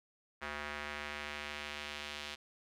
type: tone with band-pass filter sweep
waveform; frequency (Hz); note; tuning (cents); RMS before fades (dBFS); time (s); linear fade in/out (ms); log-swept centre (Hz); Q
square; 73.9; D2; +11; -43; 0.41-2.36; 20; 1700 to 3300; 1.4
effects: none